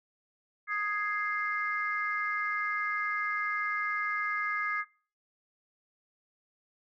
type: chord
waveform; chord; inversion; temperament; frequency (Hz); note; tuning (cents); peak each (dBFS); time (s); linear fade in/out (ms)
sine; Ab major; second; equal; 1244.5 / 1661.2 / 2093; Eb6 / Ab6 / C7; 0 / 0 / 0; -33; 0.67-4.85; 50
effects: noise-tail reverb RT60 0.4 s tail -23 dB re dry + tanh soft clip ceiling -19 dBFS